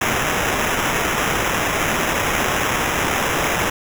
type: noise with sample-and-hold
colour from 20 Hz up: violet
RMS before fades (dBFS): -20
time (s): 0.01-3.7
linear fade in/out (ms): 5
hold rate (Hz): 4410
effects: none